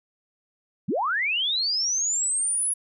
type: linear sweep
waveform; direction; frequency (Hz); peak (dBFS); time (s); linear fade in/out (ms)
sine; up; 127.7 to 10548; -22; 0.88-2.74; 10
effects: none